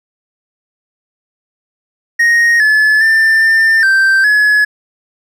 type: tone with pitch steps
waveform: triangle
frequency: 1868 / 1723 / 1785 / 1795 / 1564 / 1696 Hz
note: A#6 / A6 / A6 / A6 / G6 / G#6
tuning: +3 / -37 / +24 / +34 / -4 / +36 cents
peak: -5 dBFS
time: 2.19-4.65 s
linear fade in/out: 10 ms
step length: 410 ms
effects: none